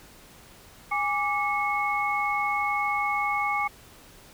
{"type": "tone cluster", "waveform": "sine", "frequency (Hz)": [822, 1167, 2189], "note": ["G#5", "D6", "C#7"], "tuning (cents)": [-18, -11, -22], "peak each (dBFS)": -28, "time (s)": [0.91, 3.68], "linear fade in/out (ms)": 10, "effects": ["pink hiss -51 dBFS RMS until 4.33 s"]}